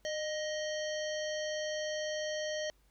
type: harmonic tone with a mistuned harmonic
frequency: 626 Hz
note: D#5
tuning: 10 cents sharp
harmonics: 1 / 3 / 5 / 7 / 9 / 10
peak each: -35 / -42 / -44 / -48 / -47 / -51 dBFS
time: 0.05-2.7 s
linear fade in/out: 0 ms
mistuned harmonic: 1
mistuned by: -40 cents
effects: added 50 Hz sine -66 dBFS peak until 2.9 s + pink hiss -72 dBFS RMS until 2.9 s